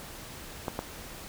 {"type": "clicks", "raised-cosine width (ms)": 1, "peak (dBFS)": -16, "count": 2, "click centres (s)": [0.682, 0.791], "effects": ["pink hiss -44 dBFS RMS until 1.28 s"]}